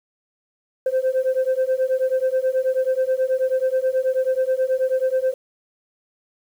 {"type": "beating tone pair", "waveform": "sine", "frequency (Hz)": [515, 524.3], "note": ["C5", "C5"], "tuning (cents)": [-28, 3], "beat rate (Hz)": 9.3, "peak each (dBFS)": -19, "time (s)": [0.86, 5.34], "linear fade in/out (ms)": 5, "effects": ["tanh soft clip ceiling -14 dBFS", "8-bit"]}